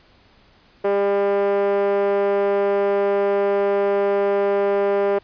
5% pulse tone with band-pass filter, 200 Hz, G3, 35 cents sharp, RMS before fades -19 dBFS, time 0.84-5.19 s, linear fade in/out 10 ms, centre 470 Hz, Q 8.6, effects pink hiss -54 dBFS RMS until 5.23 s + resampled to 11025 Hz

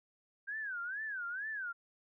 sine tone with vibrato, 1568 Hz, G6, in tune, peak -37 dBFS, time 0.47-1.73 s, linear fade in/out 20 ms, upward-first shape sine, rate 2.2 Hz, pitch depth 210 cents each way, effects none

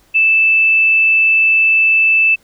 sine tone, 2637 Hz, E7, in tune, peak -8 dBFS, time 0.14-2.36 s, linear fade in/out 20 ms, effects pink hiss -53 dBFS RMS until 2.43 s

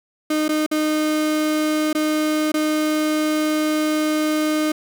35% pulse tone with dropouts, 307.3 Hz, D#4, 21 cents flat, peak -16 dBFS, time 0.3-4.72 s, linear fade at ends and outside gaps 5 ms, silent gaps 0.482-0.49 / 0.664-0.713 / 1.93-1.949 / 2.519-2.54 s, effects none

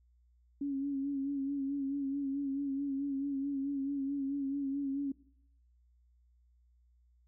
sine tone with vibrato, 277.3 Hz, C#4, 1 cent sharp, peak -32 dBFS, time 0.61-5.12 s, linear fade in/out 5 ms, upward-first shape sine, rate 4.6 Hz, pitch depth 45 cents each way, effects noise-tail reverb RT60 0.7 s tail -21 dB re dry + added 60 Hz sine -64 dBFS peak until 7.27 s

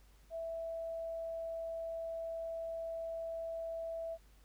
sine tone, 659.3 Hz, E5, in tune, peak -38 dBFS, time 0.3-4.18 s, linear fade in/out 50 ms, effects added 50 Hz sine -60 dBFS peak until 4.44 s + pink hiss -69 dBFS RMS until 4.44 s

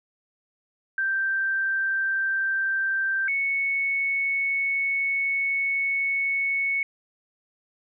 sine tone pair in turn, 1568 / 2212 Hz, G6 / C#7, 0 / -4 cents, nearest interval tritone, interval 596 cents, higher second, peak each -22 dBFS, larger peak neither, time 0.98-3.28 / 3.28-6.83 s, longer second, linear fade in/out 2 ms, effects none

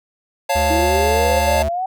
square chord, Db augmented, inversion none, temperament equal, 554.4 / 698.5 / 880 Hz, Db5 / F5 / A5, 0 / 0 / 0 cents, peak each -21 dBFS, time 0.49-1.63 s, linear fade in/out 10 ms
square tone, 73.7 Hz, D2, 7 cents sharp, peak -21 dBFS, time 0.55-1.69 s, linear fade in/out 10 ms
sine exponential sweep, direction up, 316.7 to 768 Hz, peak -19 dBFS, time 0.7-1.86 s, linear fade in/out 5 ms
effects none

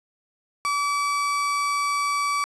35% pulse tone, 1149 Hz, D6, 38 cents flat, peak -20 dBFS, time 0.65-2.44 s, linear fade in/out 0 ms, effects resampled to 24000 Hz + 10-bit

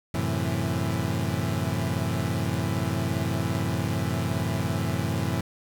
30% pulse chord, F# half-diminished seventh, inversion none, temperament equal, 92.5 / 110 / 130.81 / 164.81 Hz, F#2 / A2 / C3 / E3, 0 / 0 / 0 / 0 cents, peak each -28 dBFS, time 0.14-5.41 s, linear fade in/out 5 ms, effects 8-bit

